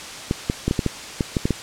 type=clicks; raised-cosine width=3 ms; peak=-6 dBFS; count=10; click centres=0.311 / 0.499 / 0.68 / 0.711 / 0.792 / 0.863 / 1.208 / 1.368 / 1.455 / 1.507 s; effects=white hiss -34 dBFS RMS until 1.62 s + low-pass 7000 Hz 12 dB/octave